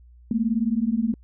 sine beating tone pair, 216.8 / 235.8 Hz, A3 / A#3, -25 / +20 cents, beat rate 19 Hz, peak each -23 dBFS, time 0.31-1.14 s, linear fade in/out 2 ms, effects added 60 Hz sine -47 dBFS peak until 1.23 s

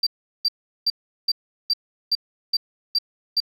sine tone bursts, 4694 Hz, D8, 2 cents flat, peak -15 dBFS, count 9, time 0.03-3.403 s, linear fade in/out 5 ms, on 37 ms, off 380 ms, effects tanh soft clip ceiling -14 dBFS

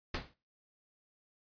pink noise with exponential decay, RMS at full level -32 dBFS, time 0.14-0.34 s, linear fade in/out 5 ms, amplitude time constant 42 ms, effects noise-tail reverb RT60 0.3 s tail -18 dB re dry + resampled to 11025 Hz

